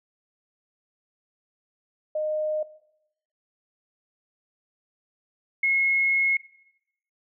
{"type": "tone pair in turn", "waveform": "sine", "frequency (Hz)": [615, 2169], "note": ["D#5", "C#7"], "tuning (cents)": [-20, -38], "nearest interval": "octave + minor seventh", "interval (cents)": 2182, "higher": "second", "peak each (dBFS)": [-24, -19], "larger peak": "second", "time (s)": [[2.15, 2.63], [5.63, 6.37]], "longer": "second", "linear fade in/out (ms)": 5, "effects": ["noise-tail reverb RT60 0.8 s tail -17 dB re dry"]}